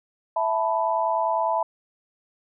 sine chord, E suspended fourth, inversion none, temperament just, 659.3 / 879 / 988.9 Hz, E5 / A5 / B5, 0 / -2 / +2 cents, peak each -25 dBFS, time 0.36-1.63 s, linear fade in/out 5 ms, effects none

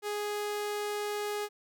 sawtooth tone, 415.3 Hz, G#4, in tune, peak -28 dBFS, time 0.02-1.49 s, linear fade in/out 50 ms, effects none

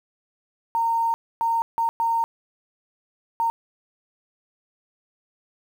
sine tone bursts at uneven times, 919 Hz, A#5, 25 cents flat, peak -19 dBFS, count 5, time 0.75-1.14 / 1.41-1.62 / 1.78-1.89 / 2-2.24 / 3.4-3.5 s, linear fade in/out 0 ms, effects 8-bit

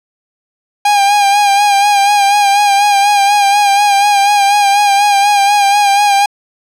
45% pulse tone with vibrato, 810 Hz, G#5, 43 cents flat, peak -7 dBFS, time 0.85-6.26 s, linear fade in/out 5 ms, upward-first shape sine, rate 4.1 Hz, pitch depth 40 cents each way, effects low-pass 10000 Hz 12 dB/octave

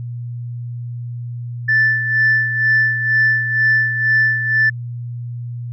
sine tone with tremolo, 1760 Hz, A6, in tune, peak -9 dBFS, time 1.68-4.7 s, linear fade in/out 10 ms, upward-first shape sine, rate 2.1 Hz, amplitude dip 65%, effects tanh soft clip ceiling -7 dBFS + added 120 Hz sine -24 dBFS peak until 5.72 s

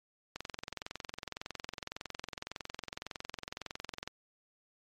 click train, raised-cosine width 0.2 ms, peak -21 dBFS, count 82, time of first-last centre 0.36-4.076 s, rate 21.8 Hz, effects MP3 64 kbps

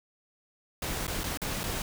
pink noise with dropouts, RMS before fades -33 dBFS, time 0.82-1.82 s, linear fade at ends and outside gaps 2 ms, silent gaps 1.069-1.078 / 1.235-1.24 / 1.374-1.417 / 1.634-1.638 s, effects none

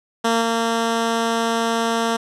10% pulse tone with level steps, 229.2 Hz, A#3, 29 cents flat, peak -8 / -10 dBFS, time 0.24-2.17 s, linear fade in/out 10 ms, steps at 0.41 s, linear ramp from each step 10 ms, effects low-pass 9000 Hz 12 dB/octave

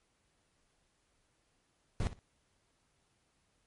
brown noise with echo, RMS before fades -32 dBFS, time 2-2.07 s, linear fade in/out 0 ms, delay 60 ms, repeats 2, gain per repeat -14 dB, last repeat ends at 2.19 s, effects pink hiss -75 dBFS RMS until 3.66 s + MP3 48 kbps

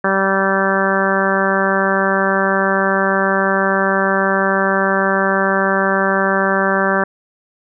harmonic tone, 193.7 Hz, G3, 20 cents flat, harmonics 1 / 2 / 3 / 4 / 5 / 6 / 7 / 8 / 9, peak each -21 / -21 / -20 / -24 / -24 / -22 / -24 / -20 / -23 dBFS, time 0.04-7.04 s, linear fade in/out 5 ms, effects none

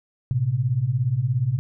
sine beating tone pair, 112.9 / 129.9 Hz, A2 / C3, +45 / -12 cents, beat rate 17 Hz, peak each -24 / -21 dBFS, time 0.31-1.59 s, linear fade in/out 0 ms, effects none

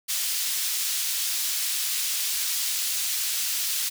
pink high-pass noise, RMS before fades -27 dBFS, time 0.08-3.9 s, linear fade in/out 20 ms, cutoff 3800 Hz, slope 12 dB/octave, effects none

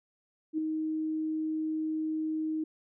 sine tone with ADSR envelope, 313.7 Hz, D#4, 14 cents sharp, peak -25 dBFS, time 0.53-2.64 s, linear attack 51 ms, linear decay 3 ms, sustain -4 dB, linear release 6 ms, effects none

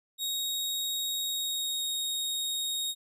sawtooth tone with pitch glide, 3767 to 3745 Hz, A#7 to A#7, +17 to +7 cents, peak -27 dBFS, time 0.18-2.95 s, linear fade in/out 50 ms, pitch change -10 cents, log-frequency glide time 1.23-1.92 s, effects none

